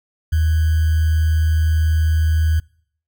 sine tone with sample-and-hold, 79.3 Hz, D#2, 33 cents sharp, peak -13 dBFS, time 0.32-2.6 s, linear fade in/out 10 ms, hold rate 1575 Hz, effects noise-tail reverb RT60 0.6 s tail -25 dB re dry

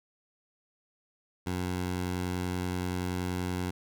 15% pulse tone, 90.5 Hz, F#2, 38 cents flat, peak -24 dBFS, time 1.46-3.71 s, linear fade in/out 10 ms, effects none

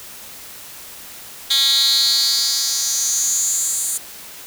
10% pulse tone with high-pass filter sweep, 273.5 Hz, C#4, 23 cents flat, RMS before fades -18 dBFS, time 1.5-3.98 s, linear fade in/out 10 ms, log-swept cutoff 3500 to 8400 Hz, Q 5.1, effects white hiss -37 dBFS RMS until 4.46 s

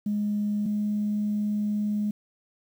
sine tone pair in turn, 207.7 / 208.9 Hz, G#3 / G#3, 0 / +10 cents, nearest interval unison, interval 10 cents, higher second, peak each -23 dBFS, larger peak neither, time 0.06-0.66 / 0.66-2.11 s, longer second, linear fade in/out 5 ms, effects tanh soft clip ceiling -19 dBFS + 9-bit

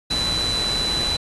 sine tone in noise, 3988 Hz, B7, 16 cents sharp, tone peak -21 dBFS, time 0.1-1.17 s, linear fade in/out 10 ms, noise pink, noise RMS -27 dBFS, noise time 0.1-1.17 s, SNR +3 dB, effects resampled to 24000 Hz

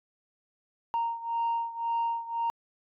sine beating tone pair, 927 / 928.9 Hz, A#5 / A#5, -10 / -6 cents, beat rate 1.9 Hz, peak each -28 / -31 dBFS, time 0.94-2.5 s, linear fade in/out 0 ms, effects tanh soft clip ceiling -23 dBFS

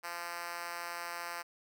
5% pulse tone with high-pass filter, 172.4 Hz, F3, 22 cents flat, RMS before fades -41 dBFS, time 0.03-1.43 s, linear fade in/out 20 ms, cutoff 740 Hz, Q 0.9, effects none

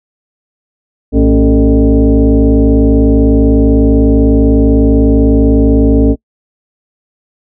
sine tone with frequency modulation, 110 Hz, A2, in tune, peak -4 dBFS, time 1.12-6.16 s, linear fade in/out 50 ms, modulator 168 Hz, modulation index 2, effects noise-tail reverb RT60 0.1 s tail -25 dB re dry

